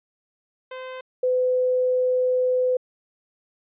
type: tone pair in turn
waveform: sawtooth / sine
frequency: 515 / 505.6 Hz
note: C5 / B4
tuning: -28 / +41 cents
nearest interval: unison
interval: 31 cents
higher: first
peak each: -29 / -18 dBFS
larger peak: second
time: 0.71-1.01 / 1.23-2.77 s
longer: second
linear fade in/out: 5 ms
effects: resampled to 8000 Hz